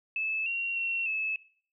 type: tone with pitch steps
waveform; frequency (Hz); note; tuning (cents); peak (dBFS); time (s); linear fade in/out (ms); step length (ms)
sine; 2614 / 2748 / 2725 / 2603; E7 / F7 / F7 / E7; -15 / -29 / -43 / -22; -28; 0.16-1.36; 2; 300
effects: noise-tail reverb RT60 0.5 s tail -18 dB re dry